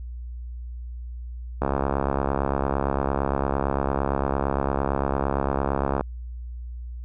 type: click train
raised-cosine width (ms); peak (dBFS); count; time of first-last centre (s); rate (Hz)
1; -9; 303; 1.62-6.01; 68.8
effects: added 60 Hz sine -32 dBFS peak until 7.04 s